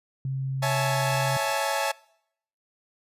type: tone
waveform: sine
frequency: 133.8 Hz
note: C3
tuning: 39 cents sharp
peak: -26 dBFS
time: 0.25-1.37 s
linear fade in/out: 2 ms
type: chord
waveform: sawtooth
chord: A major seventh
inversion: first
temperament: equal with one note detuned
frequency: 554.4 / 659.3 / 838.8 / 880 Hz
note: C#5 / E5 / G#5 / A5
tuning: 0 / 0 / +17 / 0 cents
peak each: -26 dBFS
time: 0.62-1.92 s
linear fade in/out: 10 ms
type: noise with exponential growth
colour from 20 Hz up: brown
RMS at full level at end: -43 dBFS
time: 1-1.16 s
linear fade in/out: 5 ms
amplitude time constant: 33 ms
effects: noise-tail reverb RT60 0.7 s tail -23 dB re dry + resampled to 32000 Hz